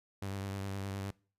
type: tone with vibrato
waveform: sawtooth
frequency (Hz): 98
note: G2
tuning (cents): 0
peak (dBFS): -33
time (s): 0.22-1.11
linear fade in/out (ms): 5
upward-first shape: sine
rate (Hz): 9.7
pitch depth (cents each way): 27
effects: noise-tail reverb RT60 0.4 s tail -23 dB re dry + resampled to 32000 Hz